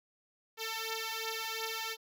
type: beating tone pair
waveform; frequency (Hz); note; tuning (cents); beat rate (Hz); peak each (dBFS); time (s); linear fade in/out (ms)
5% pulse; 445.5 / 448.3; A4 / A4; +22 / +32; 2.8; -27; 0.57-1.97; 50
effects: none